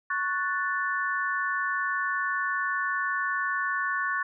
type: chord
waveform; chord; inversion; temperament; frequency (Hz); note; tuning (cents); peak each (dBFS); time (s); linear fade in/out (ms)
sine; F# minor; second; equal; 1108.7 / 1480 / 1760; C#6 / F#6 / A6; 0 / 0 / 0; -30; 0.1-4.23; 5
effects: none

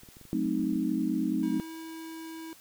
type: clicks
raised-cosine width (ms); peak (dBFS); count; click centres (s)
3; -38; 10; 0.034 / 0.088 / 0.169 / 0.213 / 0.253 / 0.459 / 0.597 / 0.64 / 0.727 / 0.758
type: chord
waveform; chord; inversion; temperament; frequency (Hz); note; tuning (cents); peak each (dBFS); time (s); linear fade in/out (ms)
sine; F# diminished seventh; none; equal with one note detuned; 185 / 217.3 / 261.6 / 311.1; F#3 / A3 / C4 / Eb4; 0 / -21 / 0 / 0; -34 / -32 / -31 / -30; 0.33-1.6; 0
type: tone with pitch glide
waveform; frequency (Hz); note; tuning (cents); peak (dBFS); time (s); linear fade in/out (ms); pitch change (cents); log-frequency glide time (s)
square; 321.1 to 324.1; E4 to E4; -45 to -29; -40; 1.43-2.53; 0; +16; 1.61-1.69
effects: white hiss -55 dBFS RMS until 2.6 s

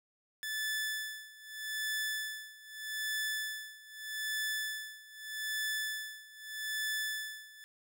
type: tone with tremolo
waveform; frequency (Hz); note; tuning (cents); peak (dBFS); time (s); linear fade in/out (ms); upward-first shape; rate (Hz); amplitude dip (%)
sawtooth; 1742; A6; -18; -29; 0.43-7.64; 0; sine; 0.81; 90
effects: none

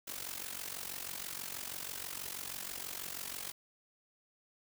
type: noise with amplitude modulation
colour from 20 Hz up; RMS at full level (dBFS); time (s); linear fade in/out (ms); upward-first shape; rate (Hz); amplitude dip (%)
white; -39; 0.07-3.52; 10; sine; 46.2; 80
effects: none

